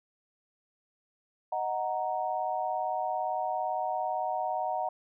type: chord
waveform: sine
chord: D# minor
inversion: none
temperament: equal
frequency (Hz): 622.3 / 740 / 932.3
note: D#5 / F#5 / A#5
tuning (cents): 0 / 0 / 0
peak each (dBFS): -35 / -31 / -34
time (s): 1.52-4.89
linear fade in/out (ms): 5
effects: none